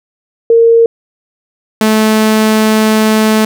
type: tone pair in turn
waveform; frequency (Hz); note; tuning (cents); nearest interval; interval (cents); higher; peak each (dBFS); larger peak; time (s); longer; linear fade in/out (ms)
sine / sawtooth; 460.6 / 217.4; A#4 / A3; -21 / -21; octave + minor second; 1300; first; -3; neither; 0.5-0.86 / 1.81-3.45; second; 2
effects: none